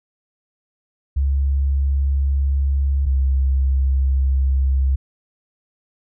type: tone pair in turn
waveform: sine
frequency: 68.9 / 66.82 Hz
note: C#2 / C2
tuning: -10 / +37 cents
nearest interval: minor second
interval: 53 cents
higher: first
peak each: -15 / -14 dBFS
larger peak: second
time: 1.16-3.06 / 3.06-4.96 s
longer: neither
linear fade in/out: 10 ms
effects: none